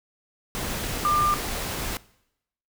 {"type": "tone in noise", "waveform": "sine", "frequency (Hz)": 1196, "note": "D6", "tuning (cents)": 31, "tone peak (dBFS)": -19, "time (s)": [1.05, 1.34], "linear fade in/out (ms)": 0, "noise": "pink", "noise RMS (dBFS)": -30, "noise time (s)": [0.55, 1.97], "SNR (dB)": 8, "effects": ["noise-tail reverb RT60 0.8 s tail -21 dB re dry"]}